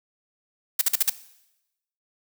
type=noise bursts; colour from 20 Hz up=blue; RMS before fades=-19 dBFS; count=5; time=0.79-1.098 s; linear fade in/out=5 ms; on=24 ms; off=47 ms; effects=noise-tail reverb RT60 0.9 s tail -17 dB re dry